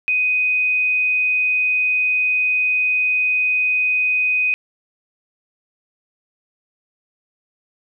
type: tone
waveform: sine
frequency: 2500 Hz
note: D#7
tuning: 8 cents sharp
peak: -15 dBFS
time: 0.08-4.54 s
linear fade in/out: 0 ms
effects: none